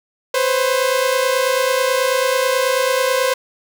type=tone pair together; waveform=sawtooth; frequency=504.8 / 534 Hz; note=B4 / C5; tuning=+38 / +35 cents; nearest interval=minor second; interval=97 cents; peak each=-14 dBFS; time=0.34-3.34 s; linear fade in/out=5 ms; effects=none